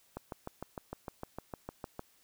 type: click train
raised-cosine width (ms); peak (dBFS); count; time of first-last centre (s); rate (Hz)
1; -25; 13; 0.17-1.994; 6.58
effects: white hiss -67 dBFS RMS until 2.23 s